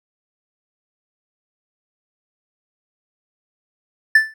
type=tone with exponential decay; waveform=triangle; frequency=1760 Hz; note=A6; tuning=in tune; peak=-3 dBFS; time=4.15-4.34 s; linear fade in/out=5 ms; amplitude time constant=40 ms; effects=none